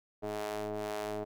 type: ring-modulated tone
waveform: sawtooth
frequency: 105.4 Hz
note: G#2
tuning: 26 cents sharp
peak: -28 dBFS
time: 0.22-1.25 s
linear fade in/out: 20 ms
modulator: 526 Hz
effects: none